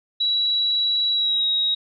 sine tone with pitch glide, 3908 to 3801 Hz, B7 to A#7, -19 to +33 cents, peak -18 dBFS, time 0.2-1.75 s, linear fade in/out 10 ms, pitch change -48 cents, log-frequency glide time 1.13-1.46 s, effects none

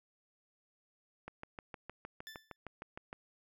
click train, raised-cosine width 0.5 ms, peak -29 dBFS, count 13, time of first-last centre 1.28-3.129 s, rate 6.49 Hz
20% pulse tone with exponential decay, 1760 Hz, A6, in tune, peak -39 dBFS, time 2.27-2.56 s, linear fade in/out 0 ms, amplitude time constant 62 ms
effects none

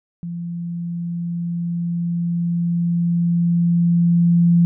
sine tone with level ramp, 171.4 Hz, F3, 32 cents flat, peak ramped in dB -25 to -10 dBFS, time 0.23-4.65 s, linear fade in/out 0 ms, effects none

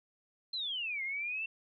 sine exponential two-way sweep, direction down then up, 4186 to 2093 to 2707 Hz, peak -34 dBFS, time 0.53-1.46 s, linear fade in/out 5 ms, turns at 1.03 s, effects none

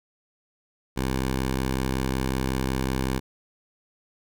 10% pulse tone, 65.41 Hz, C2, in tune, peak -16 dBFS, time 0.96-3.2 s, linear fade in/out 20 ms, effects none

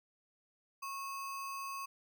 sine tone with sample-and-hold, 1095 Hz, C#6, 22 cents flat, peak -39 dBFS, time 0.82-1.86 s, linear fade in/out 10 ms, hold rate 3675 Hz, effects none

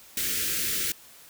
white band-stop noise, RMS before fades -28 dBFS, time 0.17-0.92 s, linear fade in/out 2 ms, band 490 to 1400 Hz, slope 48 dB/octave, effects white hiss -51 dBFS RMS until 1.29 s

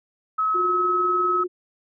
sine tone, 1285 Hz, E6, 45 cents flat, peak -19 dBFS, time 0.38-1.44 s, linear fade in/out 10 ms
sine tone with tremolo, 359.7 Hz, F#4, 49 cents flat, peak -23 dBFS, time 0.54-1.48 s, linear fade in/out 20 ms, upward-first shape sine, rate 20 Hz, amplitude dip 50%
effects none

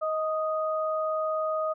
sine tone pair together, 628.4 / 1244.5 Hz, D#5 / D#6, +17 / 0 cents, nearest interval octave, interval 1183 cents, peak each -27 / -30 dBFS, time 0.01-1.74 s, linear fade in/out 20 ms, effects none

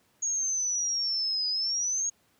sine exponential two-way sweep, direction down then up, 6645 to 4944 to 6645 Hz, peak -26 dBFS, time 0.22-2.1 s, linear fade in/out 10 ms, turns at 1.49 s, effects pink hiss -67 dBFS RMS until 2.39 s + high-pass 100 Hz 12 dB/octave

